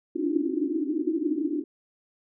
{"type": "band-pass noise", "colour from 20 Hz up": "pink", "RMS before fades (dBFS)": -27, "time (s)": [0.15, 1.64], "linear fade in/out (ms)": 10, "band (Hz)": [280, 350], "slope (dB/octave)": 96, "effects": []}